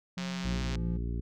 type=tone with pitch glide; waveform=triangle; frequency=180 to 171.57 Hz; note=F#3 to F3; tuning=-47 to -30 cents; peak=-32 dBFS; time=0.17-0.97 s; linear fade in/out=5 ms; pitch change=-83 cents; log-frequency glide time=0.6-0.73 s
type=click train; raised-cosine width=0.2 ms; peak=-22 dBFS; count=78; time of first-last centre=0.18-0.755 s; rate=134 Hz
type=harmonic tone; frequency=58.27 Hz; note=A#1; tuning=in tune; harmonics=1 / 2 / 3 / 4 / 5 / 6 / 7; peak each=-32 / -38 / -42 / -44 / -46 / -48 / -49 dBFS; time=0.44-1.21 s; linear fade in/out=10 ms
effects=none